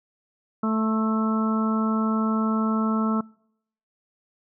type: harmonic tone with a mistuned harmonic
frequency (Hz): 220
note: A3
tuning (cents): 0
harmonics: 1 / 2 / 3 / 4 / 5 / 6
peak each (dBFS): -22 / -33 / -35 / -37 / -33 / -30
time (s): 0.63-3.21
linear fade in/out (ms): 5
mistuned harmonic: 5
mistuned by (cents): -20
effects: noise-tail reverb RT60 0.7 s tail -26 dB re dry